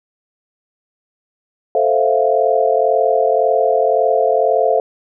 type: chord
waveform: sine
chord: F major seventh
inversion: first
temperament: equal with one note detuned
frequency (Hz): 440 / 523.3 / 656.6 / 698.5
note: A4 / C5 / E5 / F5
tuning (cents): 0 / 0 / -7 / 0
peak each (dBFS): -17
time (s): 1.75-4.8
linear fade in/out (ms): 2
effects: none